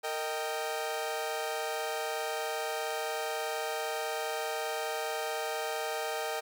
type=chord; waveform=sawtooth; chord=Eb major; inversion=second; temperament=equal with one note detuned; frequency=459.2 / 622.3 / 784 Hz; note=Bb4 / Eb5 / G5; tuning=-26 / 0 / 0 cents; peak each=-33 dBFS; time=0.03-6.41 s; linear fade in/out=20 ms; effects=none